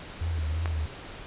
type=tone with vibrato; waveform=sine; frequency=80.1 Hz; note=E2; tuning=49 cents flat; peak=-26 dBFS; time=0.21-0.86 s; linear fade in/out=5 ms; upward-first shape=triangle; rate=2.9 Hz; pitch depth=86 cents each way
type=clicks; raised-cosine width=0.5 ms; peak=-17 / -27 dBFS; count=2; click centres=0.658 / 0.677 s
effects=pink hiss -42 dBFS RMS until 1.26 s + resampled to 8000 Hz